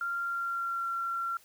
sine tone with pitch glide, 1387 to 1366.3 Hz, F6 to F6, -12 to -38 cents, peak -30 dBFS, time 0.01-1.37 s, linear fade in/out 2 ms, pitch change -26 cents, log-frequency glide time 0.21-0.9 s, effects white hiss -60 dBFS RMS until 1.44 s

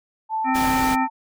sine tone with pitch glide, 880 to 890.2 Hz, A5 to A5, 0 to +20 cents, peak -21 dBFS, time 0.29-1.1 s, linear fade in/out 50 ms, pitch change +20 cents, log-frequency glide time 0.43-0.59 s
harmonic tone, 261.6 Hz, C4, in tune, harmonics 1 / 3 / 5 / 7 / 9, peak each -22 / -27 / -29 / -30 / -32 dBFS, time 0.44-1.08 s, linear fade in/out 50 ms
pink noise, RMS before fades -28 dBFS, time 0.54-0.96 s, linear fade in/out 20 ms
effects none

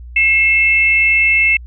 sine tone pair together, 2154 / 2649 Hz, C7 / E7, +50 / +8 cents, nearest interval major third, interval 358 cents, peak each -12 dBFS, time 0.16-1.57 s, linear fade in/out 5 ms, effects added 60 Hz sine -30 dBFS peak until 1.66 s

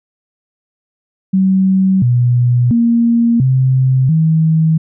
sine tone with pitch steps, 190.1 / 122.3 / 233.6 / 130.6 / 159.9 Hz, F#3 / B2 / A#3 / C3 / D#3, +47 / -16 / +4 / -3 / +48 cents, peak -8 dBFS, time 1.33-4.78 s, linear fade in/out 10 ms, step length 690 ms, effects none

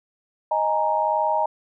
sine chord, D# suspended fourth, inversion none, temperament equal, 622.3 / 830.6 / 932.3 Hz, D#5 / G#5 / A#5, 0 / 0 / 0 cents, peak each -24 / -24 / -22 dBFS, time 0.51-1.46 s, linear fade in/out 5 ms, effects none

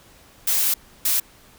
blue noise bursts at uneven times, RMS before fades -20 dBFS, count 2, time 0.47-0.74 / 1.05-1.2 s, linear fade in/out 5 ms, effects pink hiss -51 dBFS RMS until 1.58 s

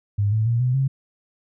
sine tone with pitch steps, 102.1 / 109.43 / 117.28 / 125.7 / 134.72 Hz, G#2 / A2 / A#2 / B2 / C#3, -29 / -9 / +11 / +31 / -49 cents, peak -17 dBFS, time 0.18-0.88 s, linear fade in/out 10 ms, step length 140 ms, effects none

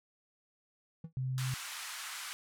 triangle tone with exponential decay, 162.6 Hz, E3, 23 cents flat, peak -35 dBFS, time 1.04-1.13 s, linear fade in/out 5 ms, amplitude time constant 18 ms
sine tone, 129.8 Hz, C3, 13 cents flat, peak -32 dBFS, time 1.17-1.54 s, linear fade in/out 0 ms
pink band-pass noise, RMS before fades -43 dBFS, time 1.38-2.33 s, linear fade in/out 0 ms, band 1100 to 12000 Hz, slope 24 dB/octave
effects none

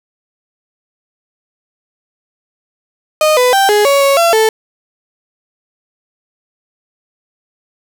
35% pulse tone with pitch steps, 617 / 498.7 / 783 / 416.8 / 559 / 554 / 678 / 440.1 Hz, D#5 / B4 / G5 / G#4 / C#5 / C#5 / E5 / A4, -15 / +17 / -2 / +6 / +14 / -1 / +49 / 0 cents, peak -6 dBFS, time 3.21-4.49 s, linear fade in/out 2 ms, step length 160 ms, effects none

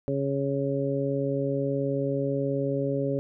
harmonic tone, 138.59 Hz, C#3, in tune, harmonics 1 / 2 / 3 / 4, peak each -30 / -30 / -30 / -30 dBFS, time 0.08-3.19 s, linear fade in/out 0 ms, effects none

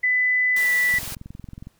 sine tone with pitch glide, 2000 to 1969.1 Hz, B6 to B6, +21 to -6 cents, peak -17 dBFS, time 0.03-0.99 s, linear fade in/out 10 ms, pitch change -27 cents, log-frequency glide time 0.55-0.71 s
white noise, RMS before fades -33 dBFS, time 0.56-1.15 s, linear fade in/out 5 ms
click train, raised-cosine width 5 ms, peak -25 dBFS, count 17, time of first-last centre 0.94-1.671 s, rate 21.9 Hz
effects pink hiss -64 dBFS RMS until 1.79 s

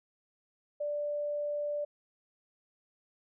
sine tone, 587.3 Hz, D5, in tune, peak -31 dBFS, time 0.8-1.85 s, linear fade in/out 10 ms, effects none

